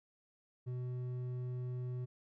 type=tone with hard clipping; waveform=sine; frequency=124.9 Hz; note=B2; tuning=20 cents sharp; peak=-39 dBFS; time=0.66-2.06 s; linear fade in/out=20 ms; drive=6 dB; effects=none